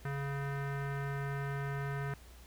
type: tone with low-pass filter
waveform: square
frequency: 139.7 Hz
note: C#3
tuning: 14 cents sharp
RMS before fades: -37 dBFS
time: 0.05-2.14 s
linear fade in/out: 2 ms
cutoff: 1700 Hz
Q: 3.1
effects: added 60 Hz sine -53 dBFS peak until 2.46 s + pink hiss -59 dBFS RMS until 2.46 s